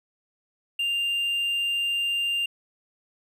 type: tone with hard clipping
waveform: triangle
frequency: 2794 Hz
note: F7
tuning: in tune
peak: -24 dBFS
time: 0.79-2.46 s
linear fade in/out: 5 ms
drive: 5 dB
effects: none